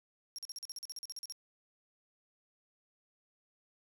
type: tone bursts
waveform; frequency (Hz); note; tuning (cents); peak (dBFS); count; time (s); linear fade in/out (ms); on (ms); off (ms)
35% pulse; 5580; F8; -2; -38; 15; 0.36-1.323; 0; 25; 42
effects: none